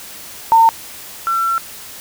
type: tone pair in turn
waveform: sine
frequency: 907 / 1348.7 Hz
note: A#5 / E6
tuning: -48 / +39 cents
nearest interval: perfect fifth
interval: 687 cents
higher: second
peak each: -6 / -14 dBFS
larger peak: first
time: 0.52-0.69 / 1.27-1.58 s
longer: second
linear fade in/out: 0 ms
effects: white hiss -34 dBFS RMS until 2 s